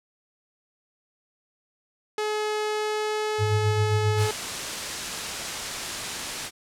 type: tone with pitch glide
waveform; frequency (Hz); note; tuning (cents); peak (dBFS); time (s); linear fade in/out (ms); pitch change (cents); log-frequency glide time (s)
sawtooth; 425.5 to 428.5; G#4 to A4; +42 to -46; -21; 2.18-4.31; 2; +12; 2.65-3.47
type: tone with tremolo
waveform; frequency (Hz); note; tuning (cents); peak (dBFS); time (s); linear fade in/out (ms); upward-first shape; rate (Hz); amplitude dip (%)
sine; 103.83; G#2; 0; -19; 3.38-4.3; 50; sine; 7.5; 55
type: noise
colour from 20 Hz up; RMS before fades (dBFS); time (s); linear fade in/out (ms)
white; -30; 4.16-6.51; 50
effects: low-pass 8000 Hz 12 dB/octave